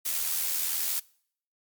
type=noise with amplitude modulation; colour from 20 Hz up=blue; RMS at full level=-27 dBFS; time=0.05-1 s; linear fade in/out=10 ms; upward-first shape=sine; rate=81 Hz; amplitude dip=40%; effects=noise-tail reverb RT60 0.6 s tail -24 dB re dry + MP3 96 kbps